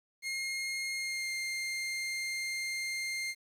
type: tone with pitch glide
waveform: sawtooth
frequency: 2139 to 2110 Hz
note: C7 to C7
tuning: +38 to +14 cents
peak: -30 dBFS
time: 0.22-3.35 s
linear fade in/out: 50 ms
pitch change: -24 cents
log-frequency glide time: 0.94-1.33 s
effects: low-pass 10000 Hz 12 dB/octave + 10-bit